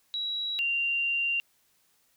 sine tone pair in turn, 3885 / 2773 Hz, B7 / F7, -29 / -13 cents, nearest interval tritone, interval 584 cents, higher first, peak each -29 / -25 dBFS, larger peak second, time 0.14-0.59 / 0.59-1.4 s, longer second, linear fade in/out 0 ms, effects white hiss -68 dBFS RMS until 2.16 s

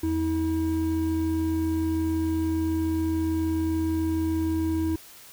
triangle tone pair together, 84.8 / 321.2 Hz, E2 / E4, +50 / -45 cents, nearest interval octave + major seventh, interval 2305 cents, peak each -27 / -22 dBFS, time 0.03-4.96 s, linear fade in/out 5 ms, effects white hiss -48 dBFS RMS until 5.32 s

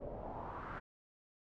pink noise with low-pass filter sweep, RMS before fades -45 dBFS, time 0-0.8 s, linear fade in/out 20 ms, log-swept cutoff 530 to 1500 Hz, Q 3.7, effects none

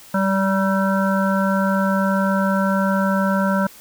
harmonic tone with a mistuned harmonic, 192.8 Hz, G3, 28 cents flat, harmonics 1 / 3 / 5 / 7 / 8, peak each -18 / -23 / -25 / -26 / -27 dBFS, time 0.14-3.67 s, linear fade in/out 5 ms, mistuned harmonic 1, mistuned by +19 cents, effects white hiss -44 dBFS RMS until 3.8 s

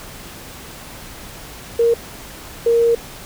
sine tone pair in turn, 466.2 / 466.2 Hz, A#4 / A#4, 0 / 0 cents, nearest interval unison, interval 0 cents, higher neither, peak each -11 / -11 dBFS, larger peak neither, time 1.79-1.94 / 2.66-2.95 s, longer second, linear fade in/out 5 ms, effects pink hiss -36 dBFS RMS until 3.25 s

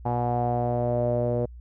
sawtooth tone with low-pass filter sweep, 120.8 Hz, B2, 38 cents flat, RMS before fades -25 dBFS, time 0.05-1.46 s, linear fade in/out 10 ms, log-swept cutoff 810 to 540 Hz, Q 7.4, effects added 60 Hz sine -40 dBFS peak until 1.6 s

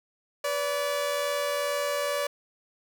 sawtooth tone pair together, 493.9 / 576.1 Hz, B4 / D5, 0 / -33 cents, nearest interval minor third, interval 267 cents, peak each -31 / -23 dBFS, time 0.44-2.27 s, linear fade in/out 5 ms, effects none

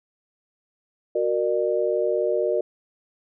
sine chord, Gb augmented, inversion none, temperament equal with one note detuned, 370 / 466.2 / 601.8 Hz, Gb4 / Bb4 / D5, 0 / 0 / +42 cents, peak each -25 / -24 / -24 dBFS, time 1.15-2.61 s, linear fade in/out 5 ms, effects none

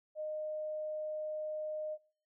sine tone, 615 Hz, D#5, 20 cents flat, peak -36 dBFS, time 0.15-1.98 s, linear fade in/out 50 ms, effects noise-tail reverb RT60 0.6 s tail -26 dB re dry

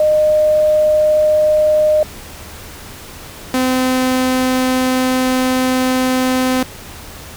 sine / sawtooth tone pair in turn, 612 / 256.8 Hz, D#5 / C4, -29 / -32 cents, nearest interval octave + minor third, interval 1503 cents, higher first, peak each -9 dBFS, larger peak neither, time 0-2.03 / 3.54-6.63 s, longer second, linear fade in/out 2 ms, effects added 80 Hz sine -41 dBFS peak until 7.36 s + pink hiss -34 dBFS RMS until 7.36 s

